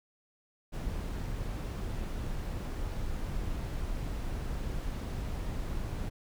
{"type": "noise", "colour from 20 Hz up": "brown", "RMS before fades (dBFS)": -35, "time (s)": [0.72, 6.1], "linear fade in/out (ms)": 20, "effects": []}